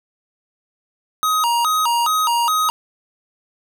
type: tone with vibrato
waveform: square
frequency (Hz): 1090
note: C#6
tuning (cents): -29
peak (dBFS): -16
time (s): 1.23-2.7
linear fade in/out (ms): 0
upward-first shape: square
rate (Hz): 2.4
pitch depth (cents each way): 250
effects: none